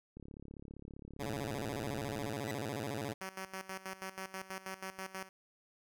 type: click train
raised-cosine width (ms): 3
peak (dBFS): -36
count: 75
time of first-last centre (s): 0.17-2.272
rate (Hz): 35.2
type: tone with vibrato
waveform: 10% pulse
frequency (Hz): 123.8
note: B2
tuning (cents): +5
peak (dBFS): -29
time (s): 1.19-3.14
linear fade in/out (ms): 20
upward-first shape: square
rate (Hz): 14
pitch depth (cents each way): 240
type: tone with exponential growth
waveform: 40% pulse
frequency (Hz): 1972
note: B6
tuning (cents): -3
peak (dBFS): -36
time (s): 2.42-2.51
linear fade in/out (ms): 1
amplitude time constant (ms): 19
type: tone with tremolo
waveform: 5% pulse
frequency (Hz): 190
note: F#3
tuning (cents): +46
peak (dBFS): -29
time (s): 3.21-5.29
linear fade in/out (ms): 2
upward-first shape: square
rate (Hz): 6.2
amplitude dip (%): 80
effects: none